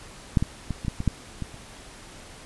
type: clicks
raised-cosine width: 5 ms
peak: -6 / -12 / -15 / -20 / -13 / -16 / -8 / -18 / -30 dBFS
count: 9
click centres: 0.372 / 0.425 / 0.707 / 0.849 / 0.882 / 1.004 / 1.077 / 1.423 / 1.543 s
effects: pink hiss -45 dBFS RMS until 2.45 s + resampled to 24000 Hz